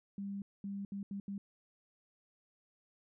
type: tone bursts at uneven times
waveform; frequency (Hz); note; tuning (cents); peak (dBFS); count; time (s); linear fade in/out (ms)
sine; 199; G3; +26; -38; 5; 0.18-0.42 / 0.64-0.85 / 0.92-1.03 / 1.11-1.2 / 1.28-1.38; 2
effects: none